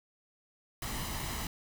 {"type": "noise with comb filter", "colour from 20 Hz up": "pink", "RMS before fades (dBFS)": -37, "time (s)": [0.82, 1.47], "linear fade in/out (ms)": 2, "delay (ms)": 1, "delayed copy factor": 0.5, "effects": []}